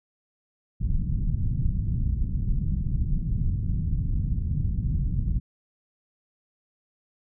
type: low-pass noise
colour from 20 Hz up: pink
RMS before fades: -25 dBFS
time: 0.8-5.4 s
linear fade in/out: 20 ms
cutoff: 170 Hz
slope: 24 dB/octave
effects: none